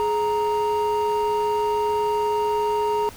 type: tone pair together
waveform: triangle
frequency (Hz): 420.4 / 932.3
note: G#4 / A#5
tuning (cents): +21 / 0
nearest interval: octave + major second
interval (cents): 1379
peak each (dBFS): -20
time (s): 0-3.09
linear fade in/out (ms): 0
effects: tanh soft clip ceiling -11 dBFS + pink hiss -43 dBFS RMS until 3.16 s